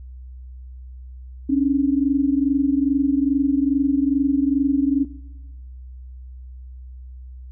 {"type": "tone pair together", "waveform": "sine", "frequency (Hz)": [271.3, 293.7], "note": ["C#4", "D4"], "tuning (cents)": [-37, 0], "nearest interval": "minor second", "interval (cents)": 137, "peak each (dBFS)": [-17, -20], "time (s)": [1.49, 5.05], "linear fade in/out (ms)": 10, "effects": ["noise-tail reverb RT60 1.0 s tail -19 dB re dry", "added 63 Hz sine -35 dBFS peak until 7.51 s"]}